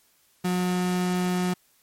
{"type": "tone", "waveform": "35% pulse", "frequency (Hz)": 180.7, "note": "F#3", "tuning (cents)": -41, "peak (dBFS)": -21, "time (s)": [0.44, 1.54], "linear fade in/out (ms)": 10, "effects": ["white hiss -63 dBFS RMS until 1.82 s", "MP3 64 kbps"]}